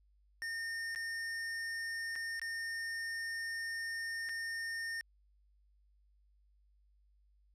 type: tone with dropouts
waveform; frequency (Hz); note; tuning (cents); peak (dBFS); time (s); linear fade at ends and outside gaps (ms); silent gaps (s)
square; 1825; A#6; -37; -38; 0.42-5.01; 0; 0.949-0.959 / 2.155-2.16 / 2.396-2.416 / 4.289-4.293
effects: added 50 Hz sine -66 dBFS peak until 7.54 s + low-pass 10000 Hz 12 dB/octave